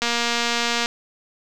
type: click train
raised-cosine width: 0.2 ms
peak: -5 dBFS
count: 199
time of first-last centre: 0.02-0.859 s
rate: 236 Hz
effects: none